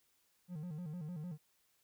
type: tone with vibrato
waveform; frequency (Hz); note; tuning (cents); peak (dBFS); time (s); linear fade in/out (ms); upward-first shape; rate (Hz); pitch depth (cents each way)
triangle; 164.81; E3; 0; -39; 0.48-1.38; 50; square; 6.6; 140
effects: white hiss -75 dBFS RMS until 1.83 s